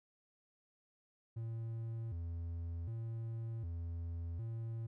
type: tone with vibrato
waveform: triangle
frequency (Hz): 98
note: G2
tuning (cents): 0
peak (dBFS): -37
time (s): 1.36-4.87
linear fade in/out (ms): 10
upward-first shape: square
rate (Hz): 0.66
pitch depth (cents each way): 260
effects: none